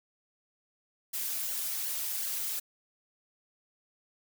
blue noise with flanger, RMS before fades -34 dBFS, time 1.13-2.6 s, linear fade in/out 10 ms, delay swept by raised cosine 0.78 to 5.48 ms, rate 2.7 Hz, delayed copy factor -0.95, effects none

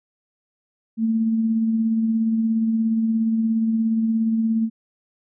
sine tone with tremolo, 224.1 Hz, A3, 32 cents sharp, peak -16 dBFS, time 0.97-4.7 s, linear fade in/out 50 ms, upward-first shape sine, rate 17 Hz, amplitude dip 30%, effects none

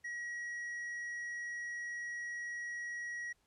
sine tone with tanh clipping, 1909 Hz, A#6, 41 cents sharp, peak -40 dBFS, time 0.04-3.33 s, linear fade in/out 10 ms, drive 5 dB, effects pink hiss -75 dBFS RMS until 3.46 s + low-pass 11000 Hz 12 dB/octave

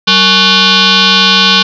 sine tone with frequency modulation, 190 Hz, F#3, 46 cents sharp, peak -4 dBFS, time 0.07-1.63 s, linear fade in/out 10 ms, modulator 651 Hz, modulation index 6.6, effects none

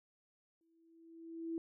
sine tone with exponential growth, 329.6 Hz, E4, in tune, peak -35 dBFS, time 0.61-1.58 s, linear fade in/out 1 ms, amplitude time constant 210 ms, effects none

